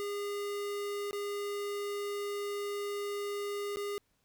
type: tone with dropouts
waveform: square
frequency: 407.3 Hz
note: G#4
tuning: 34 cents flat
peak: -35 dBFS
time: 0-3.98 s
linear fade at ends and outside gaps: 0 ms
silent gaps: 1.11-1.13 / 3.76-3.77 s
effects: pink hiss -75 dBFS RMS until 4.24 s